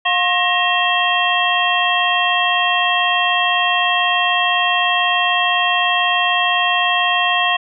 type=tone cluster; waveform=sine; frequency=713 / 1074 / 1872 / 2699 / 3225 Hz; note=F5 / C6 / A#6 / E7 / G7; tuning=+36 / +45 / +7 / +40 / +48 cents; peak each=-20 dBFS; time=0.05-7.57 s; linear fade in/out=10 ms; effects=none